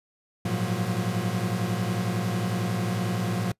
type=tone cluster; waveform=40% pulse; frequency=104.8 / 115.9 / 176 / 186.9 Hz; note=G#2 / A#2 / F3 / F#3; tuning=+16 / -10 / +14 / +18 cents; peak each=-33 / -29 / -29 / -30 dBFS; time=0.45-3.52 s; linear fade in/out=5 ms; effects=noise-tail reverb RT60 0.1 s tail -23 dB re dry + resampled to 32000 Hz